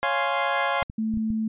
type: chord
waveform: 25% pulse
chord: Db major seventh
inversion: none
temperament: equal with one note detuned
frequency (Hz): 554.4 / 696 / 830.6 / 1046.5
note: Db5 / F5 / Ab5 / C6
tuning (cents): 0 / -6 / 0 / 0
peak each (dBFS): -24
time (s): 0.03-0.83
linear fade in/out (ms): 0
type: clicks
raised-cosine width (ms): 5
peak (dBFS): -23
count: 5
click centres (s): 0.825 / 0.899 / 1.139 / 1.173 / 1.304
type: tone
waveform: sine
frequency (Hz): 220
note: A3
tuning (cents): 0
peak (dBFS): -23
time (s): 0.98-1.48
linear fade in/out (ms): 5
effects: resampled to 8000 Hz